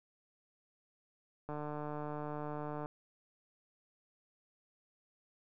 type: click train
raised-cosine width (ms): 1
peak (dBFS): -28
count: 205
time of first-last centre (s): 1.49-2.859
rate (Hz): 149
effects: none